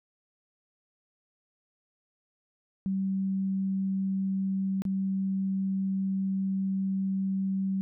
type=tone with dropouts; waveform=sine; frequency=192.5 Hz; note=G3; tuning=31 cents flat; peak=-26 dBFS; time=2.86-7.81 s; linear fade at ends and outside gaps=0 ms; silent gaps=4.82-4.852 s; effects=none